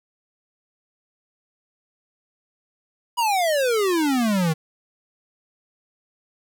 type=exponential sweep; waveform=square; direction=down; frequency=987.8 to 153 Hz; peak=-19 dBFS; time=3.17-4.54 s; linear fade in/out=20 ms; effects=10-bit